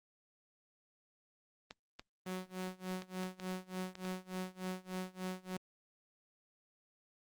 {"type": "clicks", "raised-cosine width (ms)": 0.2, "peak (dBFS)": -29, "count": 7, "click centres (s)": [1.709, 1.995, 3.021, 3.233, 3.399, 3.954, 4.051]}
{"type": "tone with tremolo", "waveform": "sawtooth", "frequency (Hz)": 185, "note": "F#3", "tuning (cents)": 0, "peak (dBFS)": -33, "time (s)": [2.26, 5.57], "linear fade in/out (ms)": 5, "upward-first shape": "sine", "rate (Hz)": 3.4, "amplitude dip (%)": 95}
{"effects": ["Opus 32 kbps"]}